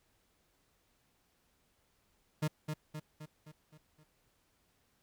40% pulse tone with echo, 153.3 Hz, D#3, 25 cents flat, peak -29 dBFS, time 2.42-2.48 s, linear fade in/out 10 ms, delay 260 ms, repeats 6, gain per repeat -5 dB, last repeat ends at 4.04 s, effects pink hiss -74 dBFS RMS until 5.02 s

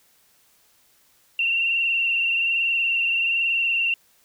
sine tone with frequency modulation, 2734 Hz, F7, 37 cents flat, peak -19 dBFS, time 1.39-3.94 s, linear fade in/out 2 ms, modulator 21.2 Hz, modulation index 2.7, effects white hiss -60 dBFS RMS until 4.24 s

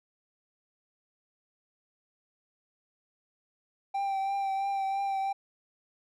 triangle tone with vibrato, 784 Hz, G5, in tune, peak -26 dBFS, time 3.94-5.33 s, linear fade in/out 10 ms, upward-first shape triangle, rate 3 Hz, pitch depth 27 cents each way, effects none

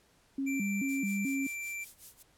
sine tone with vibrato, 233.1 Hz, A#3, in tune, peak -30 dBFS, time 0.38-1.47 s, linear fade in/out 5 ms, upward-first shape square, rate 2.3 Hz, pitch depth 270 cents each way
square tone, 2349 Hz, D7, in tune, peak -37 dBFS, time 0.46-1.85 s, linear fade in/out 20 ms
violet noise with tremolo, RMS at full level -44 dBFS, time 0.88-2.23 s, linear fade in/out 10 ms, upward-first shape sine, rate 5.3 Hz, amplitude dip 90%
effects pink hiss -66 dBFS RMS until 2.37 s + low-pass 12000 Hz 12 dB/octave

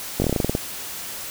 slowing click train, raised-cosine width 2 ms, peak -7 dBFS, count 11, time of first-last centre 0.2-0.551 s, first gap 20 ms, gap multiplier 1.12, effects white hiss -33 dBFS RMS until 1.3 s

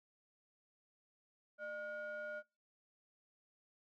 triangle ring-modulated tone, 415.3 Hz, G#4, in tune, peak -37 dBFS, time 1.58-2.43 s, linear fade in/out 50 ms, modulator 1020 Hz, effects noise-tail reverb RT60 0.3 s tail -26 dB re dry

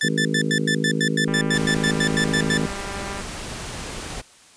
sawtooth tone bursts, 1760 Hz, A6, in tune, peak -16 dBFS, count 16, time 0.01-2.574 s, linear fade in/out 2 ms, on 74 ms, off 92 ms
harmonic tone, 53 Hz, G#1, 36 cents sharp, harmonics 3 / 4 / 5 / 6 / 7 / 8 / 9, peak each -25 / -26 / -27 / -35 / -32 / -32 / -32 dBFS, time 0.03-2.67 s, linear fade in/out 10 ms
click train, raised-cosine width 0.5 ms, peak -19 dBFS, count 383, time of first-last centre 1.28-3.209 s, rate 198 Hz
pink noise, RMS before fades -32 dBFS, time 1.53-4.22 s, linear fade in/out 20 ms
effects white hiss -50 dBFS RMS until 4.56 s + resampled to 22050 Hz

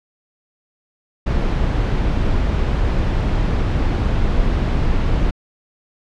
brown noise, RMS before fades -17 dBFS, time 1.26-5.31 s, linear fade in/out 10 ms, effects low-pass 4000 Hz 12 dB/octave

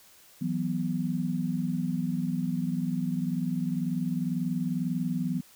sine chord, E suspended second, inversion none, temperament equal, 164.81 / 185 / 246.9 Hz, E3 / F#3 / B3, 0 / 0 / 0 cents, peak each -31 dBFS, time 0.41-5.41 s, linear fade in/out 10 ms, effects white hiss -56 dBFS RMS until 5.55 s

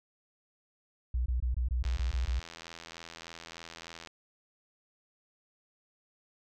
sine tone bursts, 61.1 Hz, B1, 18 cents flat, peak -27 dBFS, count 9, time 1.14-2.396 s, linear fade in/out 5 ms, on 120 ms, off 22 ms
click train, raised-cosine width 0.2 ms, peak -27 dBFS, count 187, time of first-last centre 1.84-4.073 s, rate 83.3 Hz
effects none

